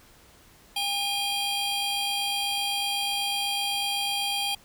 square tone cluster, 805 / 2463 / 3223 / 4700 Hz, G5 / D#7 / G7 / D8, +46 / -18 / +47 / +1 cents, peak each -33 / -35 / -29 / -35 dBFS, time 0.76-4.55 s, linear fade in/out 5 ms, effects pink hiss -55 dBFS RMS until 4.64 s

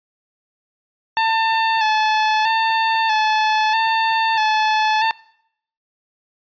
sawtooth tone with vibrato, 880 Hz, A5, in tune, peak -11 dBFS, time 1.17-5.11 s, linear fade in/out 0 ms, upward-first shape square, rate 0.78 Hz, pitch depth 31 cents each way, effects noise-tail reverb RT60 0.7 s tail -22 dB re dry + resampled to 11025 Hz

